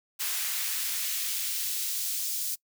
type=noise with high-pass filter sweep; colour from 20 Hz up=white; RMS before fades=-31 dBFS; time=0.19-2.56 s; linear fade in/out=20 ms; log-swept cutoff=1300 to 5100 Hz; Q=0.76; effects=noise-tail reverb RT60 0.1 s tail -24 dB re dry